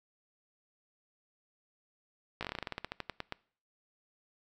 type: slowing click train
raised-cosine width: 0.3 ms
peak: -20 dBFS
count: 18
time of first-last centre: 2.41-3.324 s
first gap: 17 ms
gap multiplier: 1.13
effects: noise-tail reverb RT60 0.5 s tail -23 dB re dry